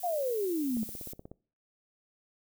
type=noise; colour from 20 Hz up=violet; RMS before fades=-43 dBFS; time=0-1.13 s; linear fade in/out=2 ms
type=exponential sweep; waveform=sine; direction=down; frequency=740 to 211 Hz; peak=-28 dBFS; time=0.03-0.84 s; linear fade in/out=10 ms
type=click train; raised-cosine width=2 ms; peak=-31 dBFS; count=10; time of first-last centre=0.77-1.315 s; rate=16.5 Hz
effects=noise-tail reverb RT60 0.4 s tail -22 dB re dry